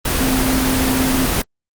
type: tone in noise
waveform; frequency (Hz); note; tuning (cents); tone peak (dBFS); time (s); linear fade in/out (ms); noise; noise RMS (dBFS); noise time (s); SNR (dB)
sine; 260.4; C4; -8; -17; 0.2-1.26; 5; pink; -18; 0.05-1.42; -2
effects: Opus 24 kbps